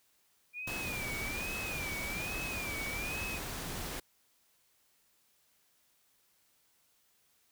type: tone with vibrato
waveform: sine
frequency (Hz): 2405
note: D7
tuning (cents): +41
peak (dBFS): -38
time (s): 0.53-3.4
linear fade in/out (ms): 50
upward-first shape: sine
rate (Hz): 1.2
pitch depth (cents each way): 120
type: noise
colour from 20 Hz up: pink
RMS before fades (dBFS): -40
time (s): 0.67-4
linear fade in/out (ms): 5
effects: white hiss -71 dBFS RMS until 7.51 s